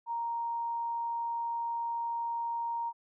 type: tone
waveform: sine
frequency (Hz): 933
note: A#5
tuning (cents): +1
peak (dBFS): -31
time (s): 0.06-2.93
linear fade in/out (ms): 50
effects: none